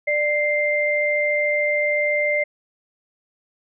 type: tone pair together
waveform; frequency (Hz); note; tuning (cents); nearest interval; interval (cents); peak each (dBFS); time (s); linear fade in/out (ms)
sine; 593.3 / 2093; D5 / C7; +18 / 0; octave + minor seventh; 2182; -21 / -20; 0.07-2.44; 10
effects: none